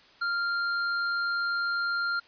triangle tone with hard clipping, 1394 Hz, F6, 4 cents flat, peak -28 dBFS, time 0.21-2.2 s, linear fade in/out 10 ms, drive 16 dB, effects white hiss -56 dBFS RMS until 2.27 s + resampled to 11025 Hz

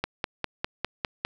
click train, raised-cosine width 0.3 ms, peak -10 dBFS, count 7, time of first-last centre 0.04-1.25 s, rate 4.96 Hz, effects none

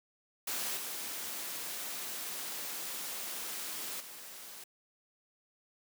white noise with level steps, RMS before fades -36 / -40 / -48 dBFS, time 0.47-4.64 s, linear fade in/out 5 ms, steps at 0.77 / 4 s, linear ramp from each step 5 ms, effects high-pass 200 Hz 12 dB/octave

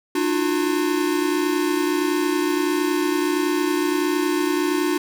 square tone cluster, 298.8 / 331.4 / 360.3 Hz, D4 / E4 / F#4, +30 / +9 / -46 cents, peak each -23 / -29 / -23 dBFS, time 0.15-4.98 s, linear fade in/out 5 ms, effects none

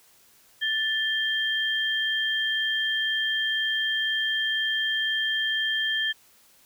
sine tone pair together, 1760 / 3181 Hz, A6 / G7, 0 / +25 cents, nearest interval minor seventh, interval 1025 cents, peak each -26 dBFS, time 0.61-6.13 s, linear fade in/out 20 ms, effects white hiss -58 dBFS RMS until 6.65 s

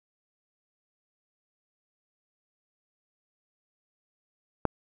click, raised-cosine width 1 ms, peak -9 dBFS, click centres 4.653 s, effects none

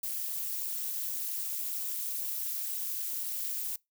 violet noise with amplitude modulation, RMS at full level -31 dBFS, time 0.03-3.76 s, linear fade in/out 5 ms, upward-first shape sine, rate 243 Hz, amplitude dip 90%, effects noise-tail reverb RT60 0.2 s tail -24 dB re dry

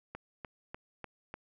click train, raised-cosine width 0.5 ms, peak -26 dBFS, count 5, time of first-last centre 0.15-1.34 s, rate 3.36 Hz, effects none

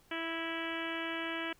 harmonic tone with a mistuned harmonic, 329.6 Hz, E4, in tune, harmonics 1 / 2 / 3 / 4 / 5 / 6 / 7 / 8 / 9 / 10, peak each -40 / -44 / -46 / -45 / -42 / -45 / -44 / -47 / -45 / -51 dBFS, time 0.11-1.53 s, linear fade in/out 5 ms, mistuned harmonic 6, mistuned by -17 cents, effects pink hiss -66 dBFS RMS until 1.59 s

